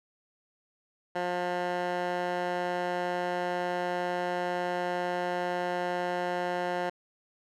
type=tone with band-pass filter; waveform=15% pulse; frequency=177.9 Hz; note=F3; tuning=32 cents sharp; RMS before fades=-31 dBFS; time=1.15-6.9 s; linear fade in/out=10 ms; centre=990 Hz; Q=0.97; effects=none